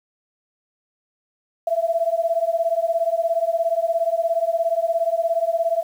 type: beating tone pair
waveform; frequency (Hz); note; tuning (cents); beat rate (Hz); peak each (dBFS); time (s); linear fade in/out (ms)
sine; 659 / 676; E5 / E5; -1 / +43; 17; -21; 1.67-5.83; 5
effects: 8-bit